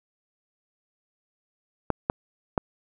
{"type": "clicks", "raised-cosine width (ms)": 1, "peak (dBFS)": -8, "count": 3, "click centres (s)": [1.903, 2.099, 2.578], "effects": []}